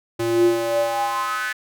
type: tone with high-pass filter sweep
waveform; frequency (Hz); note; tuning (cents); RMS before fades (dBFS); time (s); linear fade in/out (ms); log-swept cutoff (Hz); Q
square; 115.6; A#2; -14; -21; 0.19-1.53; 10; 240 to 1700; 6.4
effects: none